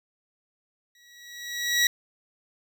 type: tone with exponential growth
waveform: 20% pulse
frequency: 1923 Hz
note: B6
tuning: 47 cents flat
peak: -12 dBFS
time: 0.95-1.87 s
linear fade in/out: 2 ms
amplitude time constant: 200 ms
effects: none